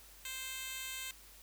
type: tone with high-pass filter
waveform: 10% pulse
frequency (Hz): 523.3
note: C5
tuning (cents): 0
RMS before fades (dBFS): -43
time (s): 0.25-1.11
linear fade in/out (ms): 2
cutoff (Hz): 2700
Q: 0.54
effects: added 50 Hz sine -61 dBFS peak until 1.42 s + white hiss -58 dBFS RMS until 1.42 s